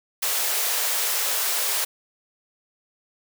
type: high-pass noise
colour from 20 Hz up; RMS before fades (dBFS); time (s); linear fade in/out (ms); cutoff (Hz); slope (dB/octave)
white; -24; 0.22-1.85; 10; 410; 48
effects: none